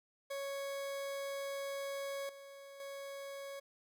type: tone with level steps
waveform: 40% pulse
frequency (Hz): 554.4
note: C#5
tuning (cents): 0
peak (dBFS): -38 / -50 / -43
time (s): 0.3-3.6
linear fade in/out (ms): 10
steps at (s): 2.29 / 2.8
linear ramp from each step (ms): 2
effects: none